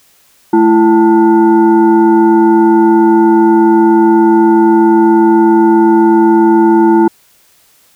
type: tone with frequency modulation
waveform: sine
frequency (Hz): 334.9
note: E4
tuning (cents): +27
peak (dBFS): -4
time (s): 0.53-7.08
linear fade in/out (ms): 5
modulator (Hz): 553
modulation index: 0.84
effects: white hiss -49 dBFS RMS until 7.95 s